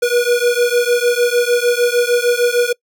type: beating tone pair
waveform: square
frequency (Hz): 480 / 486.6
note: B4 / B4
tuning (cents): -49 / -26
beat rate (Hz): 6.6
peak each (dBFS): -16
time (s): 0.02-2.73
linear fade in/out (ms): 10
effects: noise-tail reverb RT60 0.1 s tail -25 dB re dry